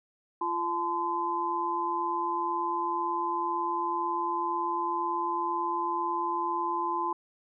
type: tone cluster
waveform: sine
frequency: 344.1 / 866 / 1024 Hz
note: F4 / A5 / C6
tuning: -26 / -28 / -38 cents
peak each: -35 / -33 / -29 dBFS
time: 0.41-7.13 s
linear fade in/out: 5 ms
effects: none